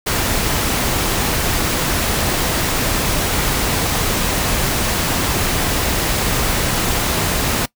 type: noise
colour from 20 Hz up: pink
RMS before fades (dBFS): -18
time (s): 0.06-7.66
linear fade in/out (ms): 10
effects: noise-tail reverb RT60 0.1 s tail -21 dB re dry

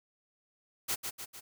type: noise with echo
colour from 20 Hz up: white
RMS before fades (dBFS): -32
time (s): 0.88-0.96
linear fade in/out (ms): 20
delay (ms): 150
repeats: 3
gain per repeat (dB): -5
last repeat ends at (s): 1.41
effects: none

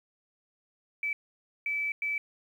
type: tone bursts at uneven times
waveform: sine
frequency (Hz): 2307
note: D7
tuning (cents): -31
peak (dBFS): -28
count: 3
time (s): 1.03-1.13 / 1.66-1.92 / 2.02-2.18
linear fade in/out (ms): 2
effects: 10-bit

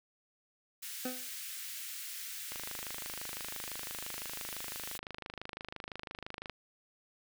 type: high-pass noise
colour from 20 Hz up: white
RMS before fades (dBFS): -43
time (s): 0.82-4.98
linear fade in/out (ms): 10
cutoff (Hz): 1600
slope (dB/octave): 24
type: tone with exponential decay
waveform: 25% pulse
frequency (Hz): 253.5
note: B3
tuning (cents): +45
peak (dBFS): -29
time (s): 1.05-1.3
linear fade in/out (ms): 5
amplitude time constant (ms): 54
type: click train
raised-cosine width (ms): 0.3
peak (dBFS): -25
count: 104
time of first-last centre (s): 2.52-6.497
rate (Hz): 25.9
effects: none

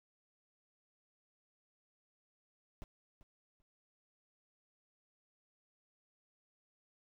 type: noise with echo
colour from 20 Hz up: brown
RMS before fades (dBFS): -45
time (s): 2.82-2.84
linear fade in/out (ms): 0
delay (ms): 390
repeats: 2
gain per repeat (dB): -14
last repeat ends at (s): 3.62
effects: none

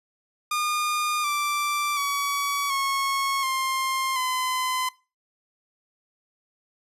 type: tone with pitch steps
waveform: sawtooth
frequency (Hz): 1215 / 1173.6 / 1133.6 / 1095 / 1057.7 / 1021.7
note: D#6 / D6 / C#6 / C#6 / C6 / C6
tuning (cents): -42 / -2 / +38 / -22 / +18 / -42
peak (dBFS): -20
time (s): 0.51-4.89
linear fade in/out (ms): 5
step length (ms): 730
effects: noise-tail reverb RT60 0.3 s tail -21 dB re dry + resampled to 32000 Hz

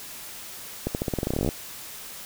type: accelerating click train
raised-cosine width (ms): 2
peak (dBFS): -12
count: 18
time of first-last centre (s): 0.87-1.489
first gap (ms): 79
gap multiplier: 0.89
effects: white hiss -40 dBFS RMS until 2.25 s

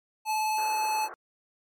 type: tone with vibrato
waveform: square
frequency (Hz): 864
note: A5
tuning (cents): -32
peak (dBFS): -26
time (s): 0.25-1.09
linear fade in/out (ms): 50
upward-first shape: sine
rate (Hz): 19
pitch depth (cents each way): 12
type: band-pass noise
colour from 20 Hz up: white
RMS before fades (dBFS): -43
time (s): 0.58-1.14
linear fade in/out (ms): 0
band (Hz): 340 to 1600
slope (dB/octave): 48
effects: MP3 64 kbps

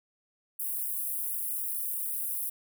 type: high-pass noise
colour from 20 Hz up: white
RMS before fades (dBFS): -33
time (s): 0.59-2.5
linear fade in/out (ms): 10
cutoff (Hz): 9500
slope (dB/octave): 48
effects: none

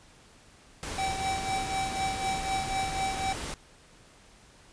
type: noise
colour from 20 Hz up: pink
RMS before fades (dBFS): -36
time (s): 0.83-3.54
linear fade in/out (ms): 0
type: tone with tremolo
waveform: square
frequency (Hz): 771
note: G5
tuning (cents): -29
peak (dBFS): -27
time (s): 0.98-3.33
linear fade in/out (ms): 5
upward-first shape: triangle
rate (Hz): 4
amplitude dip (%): 70
effects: pink hiss -56 dBFS RMS until 4.72 s + resampled to 22050 Hz

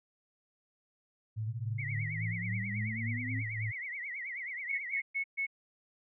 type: tone with tremolo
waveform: sine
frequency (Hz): 109.3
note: A2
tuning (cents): -11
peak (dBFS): -32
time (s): 1.36-3.72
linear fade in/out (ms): 20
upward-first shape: sine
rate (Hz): 3.6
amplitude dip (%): 55
type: exponential sweep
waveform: sine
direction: up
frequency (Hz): 117.7 to 270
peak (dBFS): -39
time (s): 1.43-3.43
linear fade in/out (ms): 50
type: tone with vibrato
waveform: sine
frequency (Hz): 2079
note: C7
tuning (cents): -12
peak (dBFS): -37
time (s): 1.78-5.02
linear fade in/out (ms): 10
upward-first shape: triangle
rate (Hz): 9.3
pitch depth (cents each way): 190
type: tone bursts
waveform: sine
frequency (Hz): 2200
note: C#7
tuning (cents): -14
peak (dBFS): -30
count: 4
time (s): 4.69-5.468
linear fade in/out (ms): 20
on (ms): 97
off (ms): 130
effects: none

